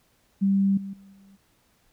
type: tone with level steps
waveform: sine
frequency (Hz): 196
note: G3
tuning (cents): 0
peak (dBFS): -18 / -32 / -47 / -50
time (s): 0.41-1.37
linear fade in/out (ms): 20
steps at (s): 0.77 / 0.93 / 1.13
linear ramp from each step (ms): 5
effects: pink hiss -65 dBFS RMS until 1.92 s